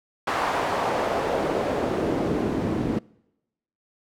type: noise with band-pass filter sweep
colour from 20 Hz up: pink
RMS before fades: -25 dBFS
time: 0.27-2.99 s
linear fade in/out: 5 ms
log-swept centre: 990 to 230 Hz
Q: 1.4
effects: noise-tail reverb RT60 0.9 s tail -25 dB re dry